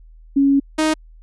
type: tone pair in turn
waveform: sine / sawtooth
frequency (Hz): 277.2 / 312.2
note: C#4 / D#4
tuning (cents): 0 / +6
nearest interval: major second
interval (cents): 206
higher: second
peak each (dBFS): -11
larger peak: neither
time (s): 0.36-0.6 / 0.78-0.94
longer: first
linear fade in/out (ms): 10
effects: added 40 Hz sine -41 dBFS peak until 1.22 s + resampled to 24000 Hz